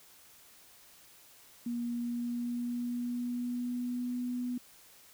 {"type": "tone with pitch glide", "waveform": "sine", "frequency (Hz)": [238.2, 246.6], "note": ["A#3", "B3"], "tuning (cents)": [38, -2], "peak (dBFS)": -32, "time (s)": [1.66, 4.58], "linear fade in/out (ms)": 5, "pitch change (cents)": 60, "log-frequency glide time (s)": [1.87, 4.2], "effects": ["white hiss -58 dBFS RMS until 5.13 s"]}